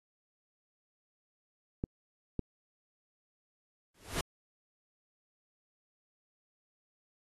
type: clicks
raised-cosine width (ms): 3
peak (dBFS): -20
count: 2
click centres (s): 1.839 / 2.393
type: noise with exponential growth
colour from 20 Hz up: pink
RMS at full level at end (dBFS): -31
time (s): 3.94-4.21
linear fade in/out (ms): 5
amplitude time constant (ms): 57
effects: AAC 32 kbps